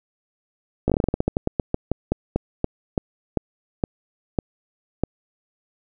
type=slowing click train; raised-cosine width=2 ms; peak=-6 dBFS; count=24; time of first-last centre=0.88-5.036 s; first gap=17 ms; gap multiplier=1.18; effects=none